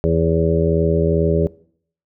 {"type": "harmonic tone with a mistuned harmonic", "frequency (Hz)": 82.41, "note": "E2", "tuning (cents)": 0, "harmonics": [1, 2, 3, 4, 5, 6, 7], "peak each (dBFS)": [-21, -19, -29, -25, -19, -26, -23], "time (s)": [0.04, 1.47], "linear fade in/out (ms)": 0, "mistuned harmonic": 7, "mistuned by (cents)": -21, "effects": ["noise-tail reverb RT60 0.6 s tail -22 dB re dry"]}